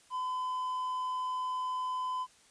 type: tone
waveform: triangle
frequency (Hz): 1014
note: B5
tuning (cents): +45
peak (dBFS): -30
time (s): 0.1-2.27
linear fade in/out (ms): 50
effects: white hiss -62 dBFS RMS until 2.5 s + resampled to 22050 Hz